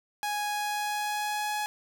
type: tone with pitch glide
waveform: sawtooth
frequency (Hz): 830.6 to 840.7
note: G#5 to G#5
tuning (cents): 0 to +21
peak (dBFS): -25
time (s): 0.23-1.66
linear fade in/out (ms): 0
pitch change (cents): +21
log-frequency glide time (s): 0.48-1.54
effects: none